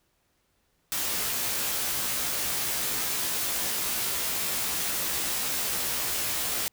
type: noise with comb filter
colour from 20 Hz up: white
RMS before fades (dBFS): -29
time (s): 0.92-6.68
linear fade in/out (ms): 0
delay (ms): 16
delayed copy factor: +0.8
effects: pink hiss -71 dBFS RMS until 6.72 s